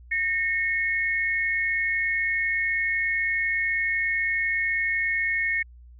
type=tone pair together; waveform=sine; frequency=1837 / 2185 Hz; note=A#6 / C#7; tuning=-26 / -26 cents; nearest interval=minor third; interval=300 cents; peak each=-25 dBFS; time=0.11-5.63 s; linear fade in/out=10 ms; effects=added 60 Hz sine -45 dBFS peak until 5.99 s